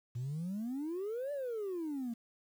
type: exponential two-way sweep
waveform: sine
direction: up then down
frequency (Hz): 115.9 to 590 to 225.5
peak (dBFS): -34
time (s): 0.15-2.14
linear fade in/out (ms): 10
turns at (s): 1.32
effects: tanh soft clip ceiling -32 dBFS + 10-bit